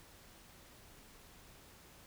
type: silence
effects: pink hiss -59 dBFS RMS until 2.06 s